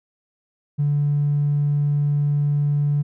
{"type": "tone with tanh clipping", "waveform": "triangle", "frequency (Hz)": 145.3, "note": "D3", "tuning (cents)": -18, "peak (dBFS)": -16, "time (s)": [0.78, 3.03], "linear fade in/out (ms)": 20, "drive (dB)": 1, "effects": []}